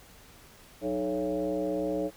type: tone with frequency modulation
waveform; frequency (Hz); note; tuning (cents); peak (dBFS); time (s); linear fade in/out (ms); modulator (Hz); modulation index
sine; 431.4; A4; -34; -27; 0.81-2.11; 50; 123; 1.6
effects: pink hiss -54 dBFS RMS until 2.16 s